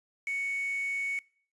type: tone with quantisation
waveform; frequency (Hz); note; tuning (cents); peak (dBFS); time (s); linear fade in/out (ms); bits
sine; 2224; C#7; +5; -30; 0.27-1.19; 2; 7
effects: noise-tail reverb RT60 0.5 s tail -23 dB re dry + resampled to 24000 Hz